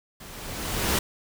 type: noise with level ramp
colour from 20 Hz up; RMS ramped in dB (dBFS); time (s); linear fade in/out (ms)
pink; -44 to -22; 0.2-0.99; 5
effects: none